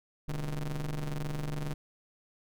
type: ring-modulated tone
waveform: 45% pulse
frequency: 69.3 Hz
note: C#2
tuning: in tune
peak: -29 dBFS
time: 0.28-1.74 s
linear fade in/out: 5 ms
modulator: 80.3 Hz
effects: none